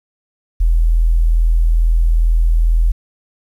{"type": "tone", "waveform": "sine", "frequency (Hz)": 41.16, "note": "E1", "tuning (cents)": -2, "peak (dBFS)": -9, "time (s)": [0.6, 2.92], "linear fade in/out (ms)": 10, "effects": ["8-bit"]}